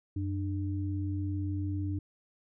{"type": "tone pair together", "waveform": "sine", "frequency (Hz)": [93.7, 298.9], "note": ["F#2", "D4"], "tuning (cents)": [22, 31], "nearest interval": "octave + minor sixth", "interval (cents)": 2009, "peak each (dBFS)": [-31, -36], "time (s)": [0.16, 1.99], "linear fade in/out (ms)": 5, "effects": []}